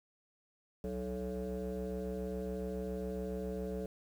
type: tone with frequency modulation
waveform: sine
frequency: 311.1 Hz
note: D#4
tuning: in tune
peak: -34 dBFS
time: 0.84-3.86 s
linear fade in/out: 2 ms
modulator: 123 Hz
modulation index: 2
effects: tanh soft clip ceiling -34 dBFS + 10-bit